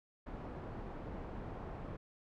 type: low-pass noise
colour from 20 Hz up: pink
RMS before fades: -45 dBFS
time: 0.26-1.97 s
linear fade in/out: 10 ms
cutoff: 1000 Hz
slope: 12 dB/octave
effects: none